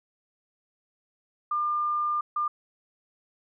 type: tone bursts at uneven times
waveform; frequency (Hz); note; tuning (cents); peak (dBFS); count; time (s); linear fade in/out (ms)
sine; 1200; D6; +37; -24; 2; 1.51-2.21 / 2.36-2.48; 5
effects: none